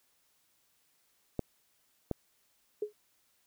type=clicks; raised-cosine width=2 ms; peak=-18 dBFS; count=2; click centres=1.393 / 2.113 s
type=tone with exponential decay; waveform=sine; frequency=420 Hz; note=G#4; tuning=19 cents sharp; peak=-27 dBFS; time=2.82-2.93 s; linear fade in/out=5 ms; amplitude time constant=23 ms
effects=white hiss -72 dBFS RMS until 3.46 s